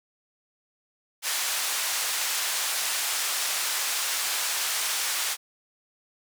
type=band-pass noise; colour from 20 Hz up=white; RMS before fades=-28 dBFS; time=1.22-5.37 s; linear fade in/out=50 ms; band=810 to 9800 Hz; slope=12 dB/octave; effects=none